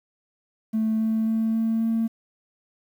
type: tone with pitch steps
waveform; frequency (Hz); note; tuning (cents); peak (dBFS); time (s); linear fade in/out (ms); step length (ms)
triangle; 220 / 221.5 / 223.1 / 224.6 / 226.2; A3 / A3 / A3 / A3 / A3; 0 / +12 / +24 / +36 / +48; -17; 0.73-2.08; 20; 270
effects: tanh soft clip ceiling -17 dBFS + 9-bit

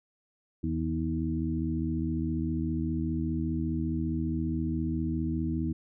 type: harmonic tone with a mistuned harmonic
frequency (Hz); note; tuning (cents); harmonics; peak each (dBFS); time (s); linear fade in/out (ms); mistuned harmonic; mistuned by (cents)
79.8; D#2; +44; 1 / 2 / 3 / 4; -33 / -33 / -33 / -33; 0.63-5.73; 10; 3; +36
effects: none

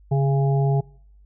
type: harmonic tone with a mistuned harmonic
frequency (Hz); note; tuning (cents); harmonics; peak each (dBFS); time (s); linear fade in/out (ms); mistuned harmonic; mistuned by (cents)
137.1; C#3; -19; 1 / 3 / 5 / 6; -17 / -27 / -31 / -33; 0.11-0.81; 10; 1; +27
effects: noise-tail reverb RT60 0.7 s tail -25 dB re dry + added 50 Hz sine -48 dBFS peak until 1.25 s

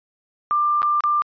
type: tone with dropouts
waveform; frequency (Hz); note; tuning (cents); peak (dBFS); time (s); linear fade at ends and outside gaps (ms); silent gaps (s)
sine; 1189; D6; +21; -16; 0.51-1.22; 0; 0.819-0.829 / 1.006-1.038
effects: resampled to 11025 Hz

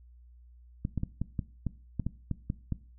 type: clicks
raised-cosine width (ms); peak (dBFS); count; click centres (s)
5; -18; 11; 0.851 / 0.977 / 1.034 / 1.216 / 1.392 / 1.667 / 1.997 / 2.066 / 2.313 / 2.501 / 2.723
effects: noise-tail reverb RT60 0.4 s tail -19 dB re dry + added 60 Hz sine -52 dBFS peak until 2.98 s

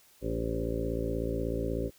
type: harmonic tone with a mistuned harmonic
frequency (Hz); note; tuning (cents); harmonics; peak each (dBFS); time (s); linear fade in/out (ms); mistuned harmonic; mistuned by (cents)
56.4; A1; +44; 1 / 2 / 3 / 4 / 5 / 6 / 7 / 8 / 9 / 10; -35 / -38 / -40 / -42 / -37 / -43 / -36 / -46 / -37 / -42; 0.21-1.91; 50; 6; +20
effects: white hiss -61 dBFS RMS until 1.98 s

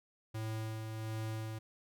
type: tone with tremolo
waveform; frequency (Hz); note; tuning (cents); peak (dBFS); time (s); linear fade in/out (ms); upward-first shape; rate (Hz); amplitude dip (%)
square; 110.2; A2; +3; -37; 0.34-1.59; 10; sine; 1.4; 35
effects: none

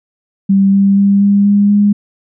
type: tone with pitch steps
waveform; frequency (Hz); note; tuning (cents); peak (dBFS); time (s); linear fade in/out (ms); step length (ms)
sine; 195.6 / 197.42 / 199.25 / 201.1 / 203 / 204.9; G3 / G3 / G3 / G3 / G#3 / G#3; -4 / +13 / +28 / +44 / -39 / -23; -6; 0.49-1.93; 10; 240
effects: none

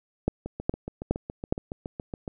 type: two click trains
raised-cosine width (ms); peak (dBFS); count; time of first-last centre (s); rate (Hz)
2; -9 / -20; 4 / 14; 0.28-1.525 / 0.46-2.278; 2.41 / 7.15
effects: none

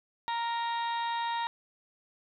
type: harmonic tone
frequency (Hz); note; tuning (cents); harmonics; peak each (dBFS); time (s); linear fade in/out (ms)
466.2; A#4; 0; 2 / 3 / 4 / 5 / 6 / 7 / 8 / 9; -30 / -45 / -40 / -49 / -48 / -50 / -42 / -55; 0.28-1.47; 0
effects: none

